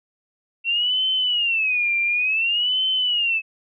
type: tone with vibrato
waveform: sine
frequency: 2699 Hz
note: E7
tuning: 40 cents sharp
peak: -18 dBFS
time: 0.64-3.42 s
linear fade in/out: 50 ms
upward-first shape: sine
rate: 0.56 Hz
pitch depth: 220 cents each way
effects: none

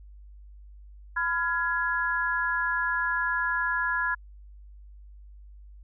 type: chord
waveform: sine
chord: F diminished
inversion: second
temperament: just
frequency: 1005.8 / 1396.9 / 1676.3 Hz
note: Cb6 / F6 / Ab6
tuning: +31 / 0 / +16 cents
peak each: -30 / -30 / -27 dBFS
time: 1.16-4.15 s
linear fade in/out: 10 ms
effects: added 50 Hz sine -45 dBFS peak until 5.83 s

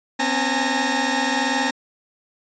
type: tone cluster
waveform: sawtooth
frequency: 251.9 / 273 / 824 / 899 / 1860 Hz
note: B3 / C#4 / G#5 / A5 / A#6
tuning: +34 / -26 / -14 / +37 / -4 cents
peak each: -22 dBFS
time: 0.19-1.71 s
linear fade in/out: 10 ms
effects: resampled to 16000 Hz

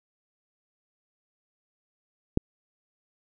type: click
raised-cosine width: 3 ms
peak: -8 dBFS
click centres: 2.374 s
effects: none

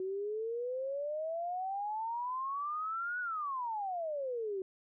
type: exponential two-way sweep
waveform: sine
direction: up then down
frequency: 370 to 1486 to 370 Hz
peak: -34 dBFS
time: 0-4.62 s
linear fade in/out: 2 ms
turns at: 3.2 s
effects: none

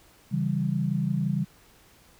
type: chord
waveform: sine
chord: C# diminished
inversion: none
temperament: equal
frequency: 138.59 / 164.81 / 196 Hz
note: C#3 / E3 / G3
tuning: 0 / 0 / 0 cents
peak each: -28 dBFS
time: 0.31-1.45 s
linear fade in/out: 20 ms
effects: pink hiss -57 dBFS RMS until 2.19 s

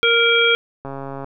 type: harmonic tone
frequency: 466.2 Hz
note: A#4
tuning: in tune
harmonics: 1 / 3 / 5 / 7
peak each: -18 / -18 / -18 / -18 dBFS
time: 0.03-0.55 s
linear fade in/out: 0 ms
type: click train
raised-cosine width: 1 ms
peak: -17 dBFS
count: 55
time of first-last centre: 0.85-1.244 s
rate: 137 Hz
effects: none

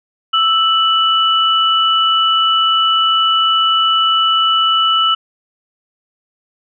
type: tone pair together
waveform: sine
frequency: 1318.5 / 2962 Hz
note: E6 / F#7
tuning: 0 / +1 cents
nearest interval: octave + major second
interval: 1401 cents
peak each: -13 dBFS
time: 0.33-5.15 s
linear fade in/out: 10 ms
effects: none

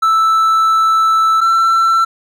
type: tone pair in turn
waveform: triangle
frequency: 1318.5 / 1341.5 Hz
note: E6 / E6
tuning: 0 / +30 cents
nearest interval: unison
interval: 30 cents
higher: second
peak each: -7 dBFS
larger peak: neither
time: 0.02-1.41 / 1.41-2.05 s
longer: first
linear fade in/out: 10 ms
effects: none

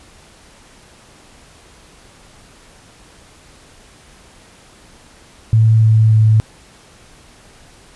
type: tone with pitch steps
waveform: sine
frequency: 111.1 / 110.21 / 109.32 Hz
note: A2 / A2 / A2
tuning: +17 / +3 / -11 cents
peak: -7 dBFS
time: 5.53-6.4 s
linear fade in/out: 0 ms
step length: 290 ms
effects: pink hiss -45 dBFS RMS until 7.95 s + resampled to 24000 Hz

